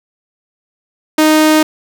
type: tone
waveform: sawtooth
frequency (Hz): 310.1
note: D#4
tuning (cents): -6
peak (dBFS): -3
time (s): 1.18-1.63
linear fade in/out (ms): 5
effects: none